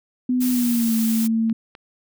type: tone with pitch glide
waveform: sine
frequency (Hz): 251 to 224.9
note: B3 to A3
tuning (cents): +28 to +38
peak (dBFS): -17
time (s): 0.29-1.53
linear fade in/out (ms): 5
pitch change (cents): -190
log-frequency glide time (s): 0.49-0.95
type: noise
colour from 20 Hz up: blue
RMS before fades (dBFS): -29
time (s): 0.4-1.28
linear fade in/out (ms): 20
type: click train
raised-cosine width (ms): 0.3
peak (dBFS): -25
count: 4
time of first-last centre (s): 0.99-1.751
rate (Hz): 3.94
effects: none